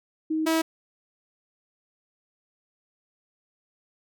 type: tone pair in turn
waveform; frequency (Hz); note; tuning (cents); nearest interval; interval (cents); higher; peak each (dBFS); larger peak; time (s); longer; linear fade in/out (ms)
sine / sawtooth; 315.1 / 323.4; D#4 / E4; +22 / -33; unison; 45; second; -23 / -17; second; 0.3-0.46 / 0.46-0.62; neither; 10
effects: none